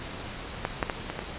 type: clicks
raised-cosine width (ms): 0.5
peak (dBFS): -11 / -9 / -12 / -17 / -17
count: 5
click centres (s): 0.651 / 0.828 / 0.898 / 1.1 / 1.191
effects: pink hiss -38 dBFS RMS until 1.38 s + resampled to 8000 Hz